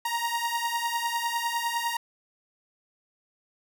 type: beating tone pair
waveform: sawtooth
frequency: 932.3 / 942.2 Hz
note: A#5 / A#5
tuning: 0 / +18 cents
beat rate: 9.9 Hz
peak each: -26 dBFS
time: 0.05-1.97 s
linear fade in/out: 5 ms
effects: none